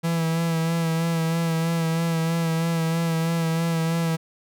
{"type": "tone with vibrato", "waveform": "45% pulse", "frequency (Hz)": 164.81, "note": "E3", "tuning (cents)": 0, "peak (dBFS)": -21, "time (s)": [0.03, 4.17], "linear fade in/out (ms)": 20, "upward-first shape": "sine", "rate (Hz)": 3.1, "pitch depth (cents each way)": 27, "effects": []}